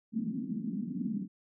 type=band-pass noise; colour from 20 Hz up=white; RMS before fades=-35 dBFS; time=0.12-1.28 s; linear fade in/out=50 ms; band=180 to 250 Hz; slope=48 dB/octave; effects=none